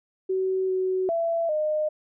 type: tone with pitch steps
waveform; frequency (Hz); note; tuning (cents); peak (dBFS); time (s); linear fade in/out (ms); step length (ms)
sine; 377.4 / 373.8 / 669 / 612; F#4 / F#4 / E5 / D#5; +34 / +18 / +25 / -29; -22; 0.29-1.89; 10; 400
effects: none

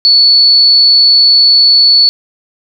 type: tone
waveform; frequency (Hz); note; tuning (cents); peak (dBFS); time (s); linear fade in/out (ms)
sine; 4435; C#8; 0; -3; 0.05-2.09; 0
effects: none

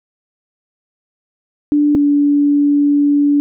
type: tone pair in turn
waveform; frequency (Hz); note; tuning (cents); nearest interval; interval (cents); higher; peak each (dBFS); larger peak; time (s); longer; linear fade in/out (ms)
sine; 293.7 / 288.5; D4 / D4; 0 / -31; unison; 31; first; -9; neither; 1.72-1.95 / 1.95-3.4; second; 0
effects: none

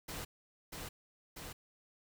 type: noise with echo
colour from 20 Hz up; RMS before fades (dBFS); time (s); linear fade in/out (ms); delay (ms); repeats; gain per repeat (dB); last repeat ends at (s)
pink; -43; 0.08-0.25; 10; 640; 2; -2; 1.53
effects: none

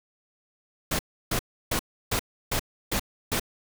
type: noise bursts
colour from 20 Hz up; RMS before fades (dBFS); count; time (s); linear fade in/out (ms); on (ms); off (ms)
pink; -26; 7; 0.91-3.397; 5; 81; 320
effects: none

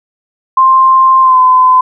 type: tone with pitch glide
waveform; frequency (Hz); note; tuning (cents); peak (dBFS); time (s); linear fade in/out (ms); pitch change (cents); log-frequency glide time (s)
sine; 1051 to 1020.5; C6 to C6; +7 to -44; -3; 0.57-1.81; 5; -51; 1.21-1.39
effects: none

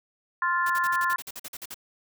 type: harmonic tone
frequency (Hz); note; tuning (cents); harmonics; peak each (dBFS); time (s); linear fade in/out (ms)
349.2; F4; 0; 3 / 4 / 5; -25 / -29 / -27; 0.42-1.16; 2
type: noise bursts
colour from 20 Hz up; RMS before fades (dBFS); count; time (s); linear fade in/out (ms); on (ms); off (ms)
white; -38; 13; 0.66-1.744; 5; 40; 47
effects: none

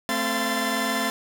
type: tone cluster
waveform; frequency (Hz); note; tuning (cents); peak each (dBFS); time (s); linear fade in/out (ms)
sawtooth; 221.5 / 262.7 / 683 / 1031 / 1759; A3 / C4 / F5 / C6 / A6; +12 / +7 / -39 / -26 / -1; -26; 0.09-1.1; 0
effects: none

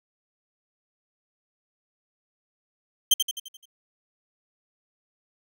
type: tone with echo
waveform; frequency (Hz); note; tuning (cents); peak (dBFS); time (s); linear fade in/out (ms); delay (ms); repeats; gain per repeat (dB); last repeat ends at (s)
sawtooth; 3136; G7; 0; -11; 3.11-3.14; 5; 86; 6; -6; 3.656
effects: none

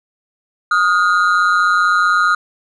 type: ring-modulated tone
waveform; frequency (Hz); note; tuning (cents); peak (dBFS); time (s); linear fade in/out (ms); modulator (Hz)
triangle; 1336; E6; +23; -6; 0.71-2.35; 5; 92.2
effects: resampled to 24000 Hz

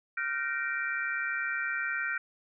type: chord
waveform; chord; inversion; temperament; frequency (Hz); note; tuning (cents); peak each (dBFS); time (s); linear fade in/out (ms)
sine; G minor seventh; third; equal with one note detuned; 1396.9 / 1536.6 / 1864.7 / 2349; F6 / G6 / Bb6 / D7; 0 / -35 / 0 / 0; -34 / -34 / -36 / -37; 0.17-2.18; 5
effects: none

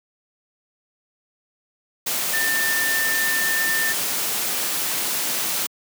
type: tone in noise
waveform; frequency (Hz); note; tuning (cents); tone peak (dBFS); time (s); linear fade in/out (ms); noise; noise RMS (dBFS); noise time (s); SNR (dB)
sine; 1792; A6; +31; -21; 2.33-3.93; 10; white; -24; 2.06-5.67; 0
effects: high-pass 150 Hz 12 dB/octave

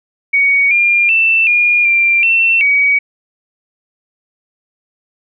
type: tone with pitch steps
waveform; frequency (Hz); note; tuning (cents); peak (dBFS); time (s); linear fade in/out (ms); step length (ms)
sine; 2241 / 2400 / 2666 / 2425 / 2372 / 2695 / 2262; C#7 / D7 / E7 / D#7 / D7 / E7 / C#7; +18 / +37 / +19 / -45 / +17 / +38 / +34; -8; 0.33-2.99; 10; 380
effects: none

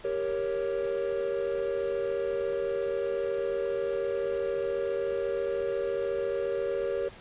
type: chord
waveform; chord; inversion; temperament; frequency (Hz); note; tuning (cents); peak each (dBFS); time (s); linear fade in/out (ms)
triangle; G diminished; none; equal; 392 / 466.2 / 554.4; G4 / Bb4 / Db5; 0 / 0 / 0; -30; 0.04-7.09; 10
effects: pink hiss -49 dBFS RMS until 7.2 s + resampled to 8000 Hz

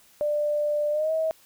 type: tone with pitch glide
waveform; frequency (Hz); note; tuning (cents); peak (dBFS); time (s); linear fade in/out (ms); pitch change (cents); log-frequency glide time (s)
sine; 593 to 639.2; D5 to D#5; +17 to +47; -22; 0.21-1.31; 0; +130; 0.91-1.12
effects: white hiss -57 dBFS RMS until 1.45 s

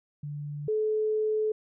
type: tone pair in turn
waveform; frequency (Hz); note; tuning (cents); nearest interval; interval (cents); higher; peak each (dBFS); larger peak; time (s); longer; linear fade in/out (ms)
sine; 146.4 / 431.3; D3 / A4; -5 / -35; octave + perfect fifth; 1870; second; -33 / -24; second; 0.23-0.68 / 0.68-1.52; second; 5
effects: none

